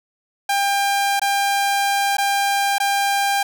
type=tone with dropouts; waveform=sawtooth; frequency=798 Hz; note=G5; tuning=31 cents sharp; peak=-13 dBFS; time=0.49-3.43 s; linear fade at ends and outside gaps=5 ms; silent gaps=1.196-1.216 / 2.17-2.182 / 2.783-2.8 s; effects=none